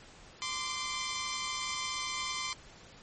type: tone pair together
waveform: 10% pulse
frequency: 1037.8 / 1174.7 Hz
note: C6 / D6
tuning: -14 / 0 cents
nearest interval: major second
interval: 214 cents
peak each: -27 / -30 dBFS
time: 0.42-2.53 s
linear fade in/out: 0 ms
effects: pink hiss -54 dBFS RMS until 3.02 s + MP3 32 kbps